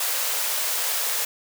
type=high-pass noise; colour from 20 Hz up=white; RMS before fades=-25 dBFS; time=0-1.25 s; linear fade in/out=5 ms; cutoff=430 Hz; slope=96 dB/octave; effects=none